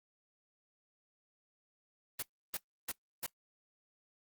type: noise bursts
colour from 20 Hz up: white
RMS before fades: -37 dBFS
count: 4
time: 2.19-3.264 s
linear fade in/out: 5 ms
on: 36 ms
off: 310 ms
effects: noise-tail reverb RT60 0.1 s tail -19 dB re dry + Opus 24 kbps